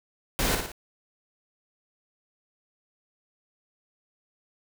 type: noise with echo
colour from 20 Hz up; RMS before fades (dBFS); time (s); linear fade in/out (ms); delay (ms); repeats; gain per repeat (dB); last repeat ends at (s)
pink; -26; 0.39-0.55; 0; 56; 3; -5; 0.718
effects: none